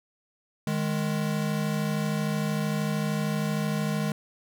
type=tone pair together; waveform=square; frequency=154.61 / 207.7 Hz; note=D#3 / G#3; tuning=-11 / 0 cents; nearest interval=perfect fourth; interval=511 cents; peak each=-29 / -29 dBFS; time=0.67-4.12 s; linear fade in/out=2 ms; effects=none